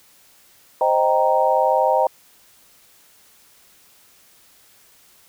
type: chord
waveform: sine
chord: C minor seventh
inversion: none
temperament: equal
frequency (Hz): 523.3 / 622.3 / 784 / 932.3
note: C5 / Eb5 / G5 / Bb5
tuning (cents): 0 / 0 / 0 / 0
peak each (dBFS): -20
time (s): 0.81-2.07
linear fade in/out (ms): 2
effects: white hiss -53 dBFS RMS until 5.28 s